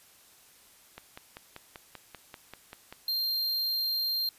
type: click train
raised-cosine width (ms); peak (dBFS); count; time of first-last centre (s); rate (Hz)
0.3; -26; 11; 0.98-2.926; 5.14
type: tone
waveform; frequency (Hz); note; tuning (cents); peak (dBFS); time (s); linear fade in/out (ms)
square; 4186; C8; 0; -28; 3.08-4.29; 2
effects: white hiss -58 dBFS RMS until 4.38 s + resampled to 32000 Hz